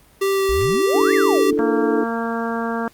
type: tone with vibrato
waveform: square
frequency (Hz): 389.8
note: G4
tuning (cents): -10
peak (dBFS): -17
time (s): 0.21-1.51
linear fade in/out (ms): 10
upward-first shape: sine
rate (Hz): 3.1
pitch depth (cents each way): 8
type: exponential two-way sweep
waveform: sine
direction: up then down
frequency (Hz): 48.36 to 2149 to 244.3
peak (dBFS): -22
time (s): 0.49-1.53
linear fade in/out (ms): 0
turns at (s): 1.14
type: chord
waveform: sine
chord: D suspended second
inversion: none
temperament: equal with one note detuned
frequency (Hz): 293.7 / 334.8 / 440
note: D4 / E4 / A4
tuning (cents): 0 / +27 / 0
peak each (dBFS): -21 / -24 / -19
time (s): 0.94-2.04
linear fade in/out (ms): 10
type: harmonic tone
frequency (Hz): 230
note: A#3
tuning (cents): -23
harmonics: 1 / 2 / 3 / 4 / 5 / 6 / 7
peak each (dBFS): -24 / -27 / -29 / -30 / -31 / -32 / -32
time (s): 1.59-2.88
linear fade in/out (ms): 0
effects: pink hiss -52 dBFS RMS until 2.93 s + Opus 32 kbps